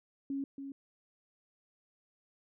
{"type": "tone with echo", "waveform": "sine", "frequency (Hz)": 275.4, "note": "C#4", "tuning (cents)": -11, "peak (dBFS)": -33, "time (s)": [0.3, 0.44], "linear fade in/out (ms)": 2, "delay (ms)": 280, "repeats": 1, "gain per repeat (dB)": -7, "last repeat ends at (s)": 0.72, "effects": []}